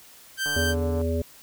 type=tone; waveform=sawtooth; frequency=1564 Hz; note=G6; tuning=4 cents flat; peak=-21 dBFS; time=0.37-0.75 s; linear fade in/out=50 ms
type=click train; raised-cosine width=1 ms; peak=-25 dBFS; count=82; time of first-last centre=0.46-1.015 s; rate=146 Hz
type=harmonic tone; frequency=82.3 Hz; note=E2; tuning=2 cents flat; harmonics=1 / 3 / 5 / 7; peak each=-25 / -30 / -30 / -31 dBFS; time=0.56-1.22 s; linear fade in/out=5 ms
effects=white hiss -50 dBFS RMS until 1.42 s